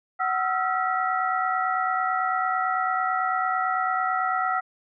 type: tone cluster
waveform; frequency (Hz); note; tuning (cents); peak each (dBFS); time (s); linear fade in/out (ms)
sine; 746 / 1296 / 1365 / 1942; F#5 / E6 / F6 / B6; +14 / -30 / -40 / -30; -26 / -28 / -27 / -32; 0.19-4.61; 20
effects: none